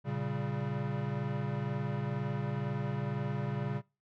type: chord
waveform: square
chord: G diminished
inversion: first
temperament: equal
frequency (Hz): 116.54 / 138.59 / 196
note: Bb2 / Db3 / G3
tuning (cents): 0 / 0 / 0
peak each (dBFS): -39 / -35 / -40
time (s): 0.04-3.82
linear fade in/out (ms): 50
effects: noise-tail reverb RT60 0.3 s tail -24 dB re dry + low-pass 2000 Hz 12 dB/octave